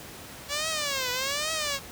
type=tone with vibrato; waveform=5% pulse; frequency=563 Hz; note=C#5; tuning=27 cents sharp; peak=-16 dBFS; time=0.48-1.8 s; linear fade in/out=50 ms; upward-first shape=triangle; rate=1.2 Hz; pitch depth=240 cents each way; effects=pink hiss -43 dBFS RMS until 1.91 s + high-pass 60 Hz 12 dB/octave